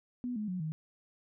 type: tone with pitch steps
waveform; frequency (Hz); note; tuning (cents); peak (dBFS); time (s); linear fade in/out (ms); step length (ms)
sine; 246.4 / 212 / 182.47 / 157.03; B3 / G#3 / F#3 / D#3; -4 / +36 / -24 / +16; -33; 0.24-0.72; 0; 120
effects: none